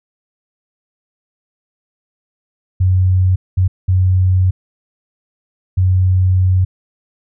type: tone bursts at uneven times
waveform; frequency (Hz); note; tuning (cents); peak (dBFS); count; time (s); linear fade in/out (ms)
sine; 92.6; F#2; +2; -9; 4; 2.8-3.36 / 3.57-3.68 / 3.88-4.51 / 5.77-6.65; 10
effects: none